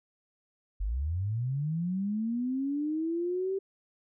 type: linear sweep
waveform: sine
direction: up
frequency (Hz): 43.65 to 392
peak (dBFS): -28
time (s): 0.8-3.59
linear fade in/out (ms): 10
effects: none